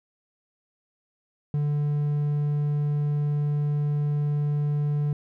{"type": "tone", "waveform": "triangle", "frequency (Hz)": 146.83, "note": "D3", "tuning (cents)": 0, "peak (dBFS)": -20, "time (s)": [1.54, 5.13], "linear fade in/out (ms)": 2, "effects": []}